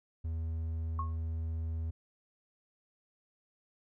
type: tone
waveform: triangle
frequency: 81.1 Hz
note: E2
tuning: 28 cents flat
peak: -31 dBFS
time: 0.24-1.91 s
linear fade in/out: 10 ms
type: tone with exponential decay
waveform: sine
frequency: 1090 Hz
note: C#6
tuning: 29 cents flat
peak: -31 dBFS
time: 0.99-1.17 s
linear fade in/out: 2 ms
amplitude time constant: 38 ms
effects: none